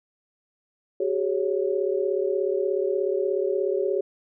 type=chord; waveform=sine; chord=F# suspended second; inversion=none; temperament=equal with one note detuned; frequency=378.6 / 415.3 / 554.4 Hz; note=F#4 / G#4 / C#5; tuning=+40 / 0 / 0 cents; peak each=-25 / -26 / -28 dBFS; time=1-4.01 s; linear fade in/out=5 ms; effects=none